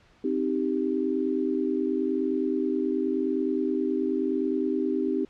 sine chord, C minor, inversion none, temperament equal, 261.6 / 311.1 / 392 Hz, C4 / Eb4 / G4, 0 / 0 / 0 cents, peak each -28 dBFS, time 0.24-5.25 s, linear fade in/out 5 ms, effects pink hiss -59 dBFS RMS until 5.29 s + low-pass 4000 Hz 12 dB/octave

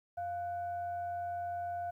sine tone with frequency modulation, 698.5 Hz, F5, in tune, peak -35 dBFS, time 0.17-1.91 s, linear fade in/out 10 ms, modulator 790 Hz, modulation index 0.29, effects 12-bit

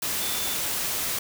sine tone in noise, 3520 Hz, A7, in tune, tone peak -35 dBFS, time 0.21-0.55 s, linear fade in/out 5 ms, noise white, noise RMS -28 dBFS, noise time 0.02-1.19 s, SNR -10 dB, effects none

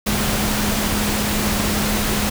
sine tone in noise, 209.1 Hz, G#3, 12 cents sharp, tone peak -23 dBFS, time 0.06-2.3 s, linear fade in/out 10 ms, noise pink, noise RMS -21 dBFS, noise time 0.06-2.3 s, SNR -5 dB, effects none

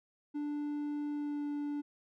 triangle tone with pitch glide, 293.7 to 291.2 Hz, D4 to D4, 0 to -15 cents, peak -32 dBFS, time 0.34-1.82 s, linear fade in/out 20 ms, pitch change -15 cents, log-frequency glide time 1.11-1.47 s, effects none

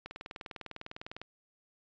click train, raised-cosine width 0.3 ms, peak -26 dBFS, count 24, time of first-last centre 0.06-1.216 s, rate 19.9 Hz, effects resampled to 16000 Hz

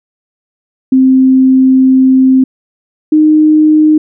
sine tone pair in turn, 261.6 / 307.8 Hz, C4 / D#4, 0 / -19 cents, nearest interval minor third, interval 281 cents, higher second, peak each -3 dBFS, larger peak neither, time 0.92-2.44 / 3.12-3.98 s, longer first, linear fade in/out 5 ms, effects none

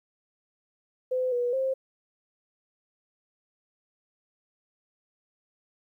sine tone with pitch steps, 510 / 486.4 / 529 Hz, C5 / B4 / C5, -44 / -26 / +19 cents, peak -24 dBFS, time 1.11-1.74 s, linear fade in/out 10 ms, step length 210 ms, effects 11-bit

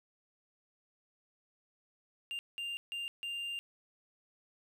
triangle tone bursts at uneven times, 2794 Hz, F7, in tune, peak -35 dBFS, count 4, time 2.31-2.39 / 2.58-2.77 / 2.92-3.08 / 3.23-3.59 s, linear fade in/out 0 ms, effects none

